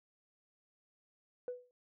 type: tone with exponential decay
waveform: sine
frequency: 494.6 Hz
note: B4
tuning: 3 cents sharp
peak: -33 dBFS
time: 1.48-1.71 s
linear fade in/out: 1 ms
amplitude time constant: 48 ms
effects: tanh soft clip ceiling -33 dBFS